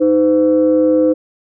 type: tone pair together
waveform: sine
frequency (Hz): 311.7 / 510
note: D#4 / C5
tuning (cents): +3 / -44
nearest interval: major sixth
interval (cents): 853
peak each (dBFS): -11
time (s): 0-1.14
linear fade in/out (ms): 20
effects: tanh soft clip ceiling -3 dBFS